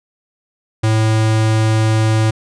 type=tone; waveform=square; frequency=110 Hz; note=A2; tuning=in tune; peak=-12 dBFS; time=0.83-2.31 s; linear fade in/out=10 ms; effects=resampled to 22050 Hz